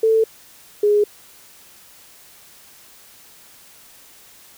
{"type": "tone pair in turn", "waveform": "sine", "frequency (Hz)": [444.5, 415.1], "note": ["A4", "G#4"], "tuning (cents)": [18, -1], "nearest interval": "minor second", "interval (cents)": 119, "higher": "first", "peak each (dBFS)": -12, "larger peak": "neither", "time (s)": [[0.03, 0.24], [0.83, 1.04]], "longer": "neither", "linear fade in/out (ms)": 5, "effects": ["white hiss -47 dBFS RMS until 4.57 s"]}